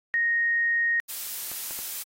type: tone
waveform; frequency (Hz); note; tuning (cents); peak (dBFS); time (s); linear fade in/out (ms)
sine; 1864.7; A#6; 0; -21; 0.14-1; 0
type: noise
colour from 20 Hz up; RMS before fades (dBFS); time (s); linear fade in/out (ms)
blue; -33; 1.08-2.04; 20
type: clicks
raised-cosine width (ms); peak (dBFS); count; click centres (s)
0.5; -28; 3; 1.516 / 1.709 / 1.79
effects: AAC 48 kbps